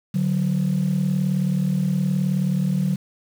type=tone pair together; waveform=sine; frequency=146.83 / 185.85 Hz; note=D3 / F#3; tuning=0 / +8 cents; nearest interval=major third; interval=408 cents; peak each=-21 / -19 dBFS; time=0.14-2.96 s; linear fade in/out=10 ms; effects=tanh soft clip ceiling -14 dBFS + 7-bit